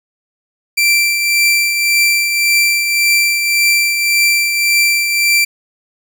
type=tone with tremolo; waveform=sawtooth; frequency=2349 Hz; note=D7; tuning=in tune; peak=-5 dBFS; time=0.77-5.45 s; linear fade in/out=10 ms; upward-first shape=triangle; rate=1.8 Hz; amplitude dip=50%; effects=none